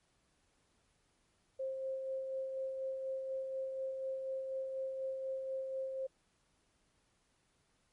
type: tone with tremolo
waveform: sine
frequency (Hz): 530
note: C5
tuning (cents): +22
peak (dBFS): -35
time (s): 1.59-6.07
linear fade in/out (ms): 10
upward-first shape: sine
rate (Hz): 4.1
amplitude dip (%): 35
effects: pink hiss -75 dBFS RMS until 7.92 s + MP3 48 kbps